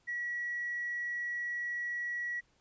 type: tone with tanh clipping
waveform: triangle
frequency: 1927 Hz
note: B6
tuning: 43 cents flat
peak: -33 dBFS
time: 0.07-2.41 s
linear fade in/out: 20 ms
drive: 1 dB
effects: pink hiss -71 dBFS RMS until 2.6 s + resampled to 16000 Hz